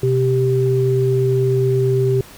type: tone pair together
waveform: sine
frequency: 127.35 / 391 Hz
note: C3 / G4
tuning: -46 / -4 cents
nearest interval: octave + perfect fifth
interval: 1942 cents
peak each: -16 dBFS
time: 0.03-2.21 s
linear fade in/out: 2 ms
effects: pink hiss -41 dBFS RMS until 2.37 s